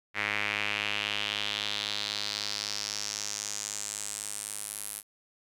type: tone with band-pass filter sweep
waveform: sawtooth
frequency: 103.83 Hz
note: G#2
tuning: in tune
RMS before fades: -34 dBFS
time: 0.14-5.03 s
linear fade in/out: 50 ms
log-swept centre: 2100 to 11000 Hz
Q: 3.2
effects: none